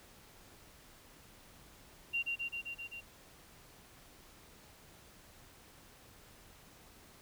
sine tone with echo, 2767 Hz, F7, 17 cents flat, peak -31 dBFS, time 2.13-2.23 s, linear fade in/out 20 ms, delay 130 ms, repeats 6, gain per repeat -2 dB, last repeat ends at 3.01 s, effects pink hiss -59 dBFS RMS until 7.21 s

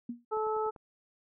sine tone with exponential decay, 238.5 Hz, A#3, 40 cents sharp, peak -31 dBFS, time 0.09-0.25 s, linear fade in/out 5 ms, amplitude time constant 33 ms
harmonic tone, 433.8 Hz, A4, 25 cents flat, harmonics 1 / 2 / 3, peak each -31 / -34 / -36 dBFS, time 0.31-0.71 s, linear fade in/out 20 ms
click train, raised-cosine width 1 ms, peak -36 dBFS, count 5, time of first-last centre 0.37-0.762 s, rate 10.2 Hz
effects none

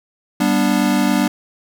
square chord, G major, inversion none, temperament equal with one note detuned, 196 / 243.5 / 293.7 Hz, G3 / B3 / D4, 0 / -24 / 0 cents, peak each -19 dBFS, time 0.4-1.28 s, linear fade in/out 5 ms, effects none

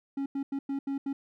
triangle tone bursts at uneven times, 275.7 Hz, C#4, 9 cents flat, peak -27 dBFS, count 6, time 0.17-0.26 / 0.35-0.43 / 0.52-0.59 / 0.69-0.79 / 0.87-0.98 / 1.06-1.13 s, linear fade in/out 5 ms, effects none

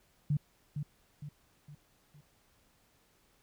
sine tone with echo, 146.83 Hz, D3, in tune, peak -26 dBFS, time 0.3-0.37 s, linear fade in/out 5 ms, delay 460 ms, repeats 4, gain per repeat -7 dB, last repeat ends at 2.21 s, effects pink hiss -69 dBFS RMS until 3.42 s

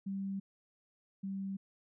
sine tone pair in turn, 195.2 / 194.45 Hz, G3 / G3, -7 / -14 cents, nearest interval unison, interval 7 cents, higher first, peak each -35 / -36 dBFS, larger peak first, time 0.06-0.4 / 1.23-1.57 s, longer neither, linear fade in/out 10 ms, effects none

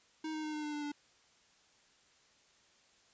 square tone with pitch steps, 314.2 / 310.4 / 306.7 / 303 / 299.3 / 295.7 / 292.1 Hz, D#4 / D#4 / D#4 / D#4 / D4 / D4 / D4, +17 / -4 / -25 / -46 / +33 / +12 / -9 cents, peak -38 dBFS, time 0.24-0.919 s, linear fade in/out 5 ms, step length 97 ms, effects white hiss -67 dBFS RMS until 3.13 s + resampled to 16000 Hz

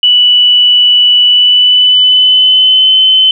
sine tone with pitch glide, 2960 to 3054 Hz, F#7 to G7, 0 to -46 cents, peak -3 dBFS, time 0.03-3.31 s, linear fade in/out 2 ms, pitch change +54 cents, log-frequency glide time 1.25-2.98 s, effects none

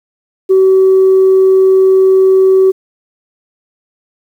sine tone, 380 Hz, F#4, 46 cents sharp, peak -3 dBFS, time 0.49-2.72 s, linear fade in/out 20 ms, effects tanh soft clip ceiling -1 dBFS + 7-bit

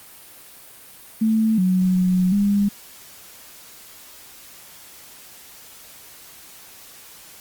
sine tone with pitch steps, 220.7 / 184.6 / 183.1 / 202.3 Hz, A3 / F#3 / F#3 / G#3, +5 / -4 / -18 / -45 cents, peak -15 dBFS, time 1.21-2.69 s, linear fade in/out 10 ms, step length 370 ms, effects white hiss -44 dBFS RMS until 7.4 s + Opus 32 kbps

